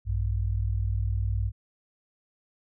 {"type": "tone pair together", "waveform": "sine", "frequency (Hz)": [58.27, 98], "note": ["A#1", "G2"], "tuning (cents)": [0, 0], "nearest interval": "major sixth", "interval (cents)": 900, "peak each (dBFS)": -27, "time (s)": [0.05, 1.52], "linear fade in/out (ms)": 50, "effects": []}